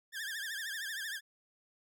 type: tone with vibrato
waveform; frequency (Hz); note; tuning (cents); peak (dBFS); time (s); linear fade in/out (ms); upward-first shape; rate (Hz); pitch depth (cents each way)
sawtooth; 1700; G#6; +40; -34; 0.12-1.21; 50; triangle; 13; 160
effects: none